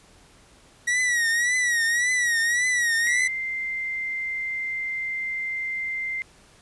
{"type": "tone with vibrato", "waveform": "45% pulse", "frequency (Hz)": 1916, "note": "A#6", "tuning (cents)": 47, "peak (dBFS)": -20, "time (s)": [0.87, 3.28], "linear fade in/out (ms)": 10, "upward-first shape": "triangle", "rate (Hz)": 1.8, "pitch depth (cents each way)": 97}
{"type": "tone", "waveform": "sine", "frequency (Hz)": 2088, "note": "C7", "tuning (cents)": -4, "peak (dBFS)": -26, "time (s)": [3.07, 6.22], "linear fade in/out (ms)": 0}
{"effects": ["pink hiss -54 dBFS RMS until 6.61 s", "resampled to 24000 Hz"]}